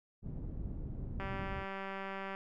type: low-pass noise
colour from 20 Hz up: pink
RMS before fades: -41 dBFS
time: 0.22-1.66 s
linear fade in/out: 50 ms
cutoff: 220 Hz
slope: 12 dB/octave
type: click train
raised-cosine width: 0.5 ms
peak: -27 dBFS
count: 224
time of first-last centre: 1.2-2.349 s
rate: 194 Hz
effects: none